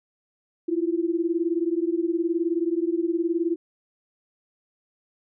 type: beating tone pair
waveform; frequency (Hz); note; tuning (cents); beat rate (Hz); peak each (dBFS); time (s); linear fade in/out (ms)
sine; 329.6 / 348.6; E4 / F4; 0 / -3; 19; -24 / -25; 0.68-3.56; 10
effects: none